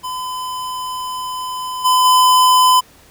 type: tone with level steps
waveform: square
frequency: 1013 Hz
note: B5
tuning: 44 cents sharp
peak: -23 / -11 / -9 dBFS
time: 0.03-2.81 s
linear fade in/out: 20 ms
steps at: 1.84 / 2.04 s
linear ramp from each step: 20 ms
effects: pink hiss -47 dBFS RMS until 3.1 s